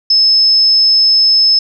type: tone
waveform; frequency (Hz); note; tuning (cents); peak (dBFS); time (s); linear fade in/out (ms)
sine; 5220; E8; -18; -6; 0.1-1.59; 5
effects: none